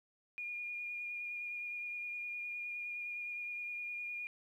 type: tone with vibrato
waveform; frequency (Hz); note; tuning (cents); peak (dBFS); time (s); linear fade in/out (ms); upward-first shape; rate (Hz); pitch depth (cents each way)
sine; 2428; D#7; -43; -39; 0.38-4.27; 0; sine; 9.7; 16
effects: 12-bit